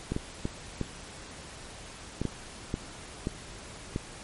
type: clicks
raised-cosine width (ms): 3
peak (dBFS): -16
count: 9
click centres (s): 0.12 / 0.164 / 0.454 / 0.813 / 2.216 / 2.253 / 2.741 / 3.271 / 3.961
effects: pink hiss -45 dBFS RMS until 4.23 s + MP3 48 kbps